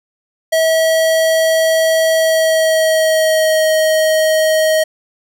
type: tone with pitch glide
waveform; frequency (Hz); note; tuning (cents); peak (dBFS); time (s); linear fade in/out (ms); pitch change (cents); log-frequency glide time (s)
square; 645 to 629.5; E5 to D#5; -38 to +20; -11; 0.52-4.84; 10; -42; 2.16-3.64
effects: none